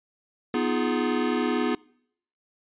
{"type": "chord", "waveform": "square", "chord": "F half-diminished seventh", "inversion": "second", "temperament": "equal with one note detuned", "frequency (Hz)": [246.9, 311.1, 349.2, 419.9], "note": ["Cb4", "Eb4", "F4", "Ab4"], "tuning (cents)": [0, 0, 0, 19], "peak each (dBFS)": [-27, -31, -30, -30], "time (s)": [0.54, 1.75], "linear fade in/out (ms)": 2, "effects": ["noise-tail reverb RT60 0.7 s tail -25 dB re dry", "resampled to 8000 Hz"]}